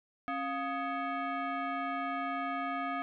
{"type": "tone with frequency modulation", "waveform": "sine", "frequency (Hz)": 272.2, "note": "C#4", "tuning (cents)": -31, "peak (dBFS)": -32, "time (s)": [0.28, 3.02], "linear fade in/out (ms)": 0, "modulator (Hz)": 976, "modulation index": 1.6, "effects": []}